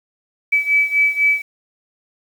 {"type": "beating tone pair", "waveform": "sine", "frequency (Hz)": [2295, 2299], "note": ["D7", "D7"], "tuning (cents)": [-40, -37], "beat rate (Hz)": 4, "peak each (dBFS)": [-15, -18], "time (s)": [0.52, 1.42], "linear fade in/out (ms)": 10, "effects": ["7-bit"]}